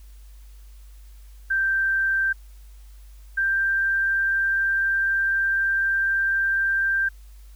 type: tone pair in turn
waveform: sine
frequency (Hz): 1568 / 1578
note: G6 / G6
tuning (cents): 0 / +11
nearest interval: unison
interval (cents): 11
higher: second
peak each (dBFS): -19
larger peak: neither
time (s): 1.5-2.33 / 3.37-7.09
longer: second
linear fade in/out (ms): 10
effects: added 50 Hz sine -42 dBFS peak until 7.55 s + white hiss -59 dBFS RMS until 7.55 s